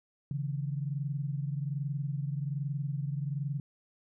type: tone pair together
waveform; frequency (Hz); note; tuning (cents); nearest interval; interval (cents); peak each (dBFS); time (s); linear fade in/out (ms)
sine; 138.6 / 159.83; C#3 / D#3; 0 / +47; major second; 247; -32 / -37; 0.31-3.6; 2
effects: none